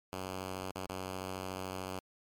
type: tone with dropouts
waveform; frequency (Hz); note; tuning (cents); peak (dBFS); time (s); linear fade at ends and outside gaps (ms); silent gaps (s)
5% pulse; 93.7; F#2; +22; -27; 0.13-1.99; 0; 0.713-0.757 / 0.865-0.898
effects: MP3 96 kbps